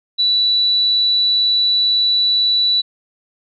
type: tone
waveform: sine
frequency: 3951 Hz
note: B7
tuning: in tune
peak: -12 dBFS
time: 0.18-2.82 s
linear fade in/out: 20 ms
effects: none